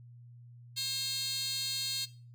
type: tone with high-pass filter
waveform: 10% pulse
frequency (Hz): 535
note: C5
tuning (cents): +38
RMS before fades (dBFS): -35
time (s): 0.76-2.06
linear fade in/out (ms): 20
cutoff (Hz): 4500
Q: 7.8
effects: noise-tail reverb RT60 0.4 s tail -19 dB re dry + added 120 Hz sine -50 dBFS peak until 2.34 s